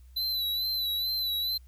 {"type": "tone with vibrato", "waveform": "square", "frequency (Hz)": 3995, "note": "B7", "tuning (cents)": 19, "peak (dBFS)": -28, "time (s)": [0.16, 1.58], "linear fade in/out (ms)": 10, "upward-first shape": "sine", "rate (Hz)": 2.3, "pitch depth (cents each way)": 53, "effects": ["added 63 Hz sine -49 dBFS peak until 1.67 s", "white hiss -69 dBFS RMS until 1.67 s"]}